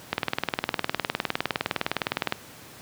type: click train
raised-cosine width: 0.3 ms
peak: -7 dBFS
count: 44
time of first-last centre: 0.13-2.324 s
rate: 19.6 Hz
effects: pink hiss -46 dBFS RMS until 2.81 s + high-pass 100 Hz 12 dB/octave